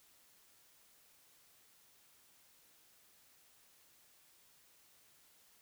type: silence
effects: white hiss -67 dBFS RMS until 5.61 s